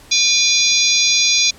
harmonic tone with a mistuned harmonic, 809 Hz, G#5, 46 cents flat, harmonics 3 / 4 / 5 / 6 / 7 / 8, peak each -19 / -19 / -19 / -19 / -19 / -19 dBFS, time 0.11-1.51 s, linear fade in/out 10 ms, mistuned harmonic 4, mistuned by +120 cents, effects pink hiss -44 dBFS RMS until 1.58 s + low-pass 12000 Hz 12 dB/octave

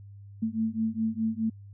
sine beating tone pair, 220 / 224.8 Hz, A3 / A3, 0 / +37 cents, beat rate 4.8 Hz, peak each -29 dBFS, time 0.42-1.5 s, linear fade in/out 10 ms, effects added 100 Hz sine -44 dBFS peak until 1.73 s

